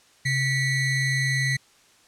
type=ring-modulated tone; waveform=square; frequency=1043 Hz; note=C6; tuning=6 cents flat; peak=-19 dBFS; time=0.25-1.57 s; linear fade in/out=10 ms; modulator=909 Hz; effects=white hiss -57 dBFS RMS until 2.07 s + low-pass 8000 Hz 12 dB/octave